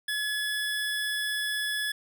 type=tone; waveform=25% pulse; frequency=1704 Hz; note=G#6; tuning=44 cents sharp; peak=-24 dBFS; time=0.08-1.92 s; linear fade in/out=5 ms; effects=none